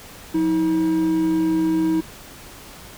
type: tone pair together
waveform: triangle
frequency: 179.3 / 319.7 Hz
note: F3 / D#4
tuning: +46 / +47 cents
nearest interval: minor seventh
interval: 1001 cents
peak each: -26 / -15 dBFS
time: 0.34-2.01 s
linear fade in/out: 10 ms
effects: pink hiss -41 dBFS RMS until 2.97 s